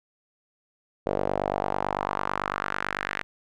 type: tone with band-pass filter sweep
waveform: sawtooth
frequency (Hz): 49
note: G1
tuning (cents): 0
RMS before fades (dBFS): -29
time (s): 1.06-3.23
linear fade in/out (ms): 0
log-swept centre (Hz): 540 to 1900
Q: 2.4
effects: none